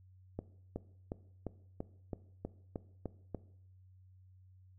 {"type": "accelerating click train", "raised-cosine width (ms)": 2, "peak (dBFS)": -25, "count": 10, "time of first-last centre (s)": [0.39, 3.347], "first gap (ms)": 370, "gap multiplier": 0.97, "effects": ["noise-tail reverb RT60 0.7 s tail -18 dB re dry", "added 93 Hz sine -58 dBFS peak until 4.78 s"]}